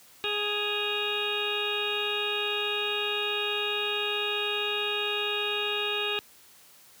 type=harmonic tone with a mistuned harmonic; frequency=415.3 Hz; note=G#4; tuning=in tune; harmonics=1 / 2 / 3 / 4 / 6 / 7 / 8 / 9; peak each=-33 / -40 / -38 / -38 / -33 / -33 / -40 / -34 dBFS; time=0.24-6.19 s; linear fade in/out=0 ms; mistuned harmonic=7; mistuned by=-43 cents; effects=white hiss -55 dBFS RMS until 7 s + high-pass 60 Hz 12 dB/octave